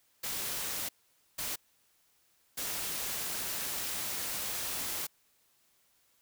white noise bursts at uneven times, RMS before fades -36 dBFS, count 3, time 0.23-0.89 / 1.38-1.56 / 2.57-5.07 s, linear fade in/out 10 ms, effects white hiss -70 dBFS RMS until 6.21 s

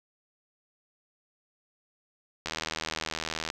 click train, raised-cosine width 0.2 ms, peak -14 dBFS, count 84, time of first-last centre 2.46-3.501 s, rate 79.7 Hz, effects none

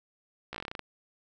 slowing click train, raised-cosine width 0.3 ms, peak -21 dBFS, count 11, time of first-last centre 0.53-0.793 s, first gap 15 ms, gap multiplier 1.12, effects none

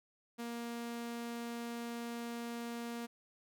sawtooth tone, 235.2 Hz, A#3, 16 cents sharp, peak -36 dBFS, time 0.38-3.07 s, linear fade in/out 20 ms, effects none

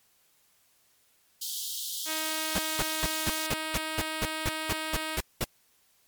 pink high-pass noise, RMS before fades -35 dBFS, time 1.41-3.47 s, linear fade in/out 10 ms, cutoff 3100 Hz, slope 96 dB/octave
5% pulse tone, 314.8 Hz, D#4, 20 cents sharp, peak -20 dBFS, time 2.05-5.2 s, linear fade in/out 50 ms
pink noise bursts, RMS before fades -28 dBFS, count 13, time 2.55-5.444 s, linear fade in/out 5 ms, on 38 ms, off 200 ms
effects white hiss -66 dBFS RMS until 6.07 s + MP3 96 kbps

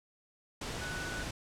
sine tone in noise, 1484 Hz, F#6, 5 cents sharp, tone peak -40 dBFS, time 0.81-1.23 s, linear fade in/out 5 ms, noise pink, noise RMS -39 dBFS, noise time 0.61-1.31 s, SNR -4 dB, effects low-pass 8000 Hz 12 dB/octave

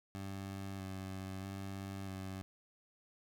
20% pulse tone with vibrato, 96.3 Hz, G2, 30 cents flat, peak -37 dBFS, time 0.15-2.42 s, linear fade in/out 0 ms, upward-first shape square, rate 0.78 Hz, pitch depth 19 cents each way, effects none

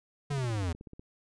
square linear sweep, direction down, 147.1 to 80.1 Hz, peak -30 dBFS, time 0.3-0.73 s, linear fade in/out 10 ms
click train, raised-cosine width 3 ms, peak -33 dBFS, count 12, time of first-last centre 0.32-0.995 s, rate 16.3 Hz
effects resampled to 22050 Hz

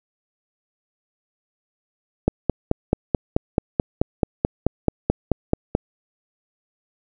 click train, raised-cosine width 2 ms, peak -3 dBFS, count 17, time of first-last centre 2.28-5.751 s, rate 4.61 Hz, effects none

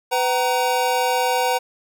square tone cluster, 501 / 761 / 935 Hz, B4 / F#5 / A#5, +25 / +48 / +5 cents, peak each -23 dBFS, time 0.11-1.59 s, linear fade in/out 20 ms, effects none

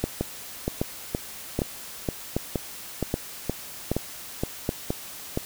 two click trains, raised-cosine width 2 ms, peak -10 / -11 dBFS, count 7 / 12, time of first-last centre 0.04-4.691 / 0.21-5.374 s, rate 1.29 / 2.13 Hz, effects white hiss -40 dBFS RMS until 5.45 s

